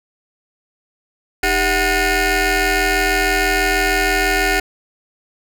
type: ring-modulated tone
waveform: 15% pulse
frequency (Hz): 352.3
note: F4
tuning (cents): +15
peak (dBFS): -5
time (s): 1.43-4.6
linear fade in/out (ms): 5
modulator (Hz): 1100
effects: none